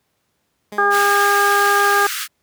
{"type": "tone with exponential decay", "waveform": "15% pulse", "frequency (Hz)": 207.7, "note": "G#3", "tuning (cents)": 0, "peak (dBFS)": -23, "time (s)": [0.72, 1.55], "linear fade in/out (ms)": 2, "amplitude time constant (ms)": 180}
{"type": "harmonic tone", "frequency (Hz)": 404.7, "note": "G#4", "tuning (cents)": -45, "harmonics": [1, 2, 3, 4], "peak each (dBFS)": [-20, -19, -17, -17], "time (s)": [0.78, 2.07], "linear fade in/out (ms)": 5}
{"type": "high-pass noise", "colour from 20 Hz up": "pink", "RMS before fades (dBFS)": -25, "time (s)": [0.9, 2.28], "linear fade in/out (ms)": 50, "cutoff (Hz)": 1200, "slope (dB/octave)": 96}
{"effects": ["pink hiss -68 dBFS RMS until 2.42 s", "high-pass 80 Hz 12 dB/octave"]}